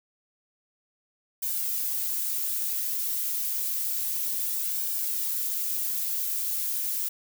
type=noise with flanger; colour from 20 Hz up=violet; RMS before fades=-29 dBFS; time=1.42-7.09 s; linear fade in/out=10 ms; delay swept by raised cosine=1.5 to 5.4 ms; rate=0.29 Hz; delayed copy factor=-0.6; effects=none